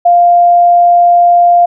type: tone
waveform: sine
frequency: 698.5 Hz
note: F5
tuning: in tune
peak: -3 dBFS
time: 0.05-1.66 s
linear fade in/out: 10 ms
effects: none